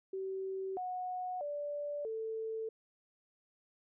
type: tone with pitch steps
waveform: sine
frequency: 382.7 / 732 / 583 / 444 Hz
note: G4 / F#5 / D5 / A4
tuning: -42 / -19 / -13 / +16 cents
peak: -36 dBFS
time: 0.13-2.69 s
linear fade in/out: 5 ms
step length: 640 ms
effects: none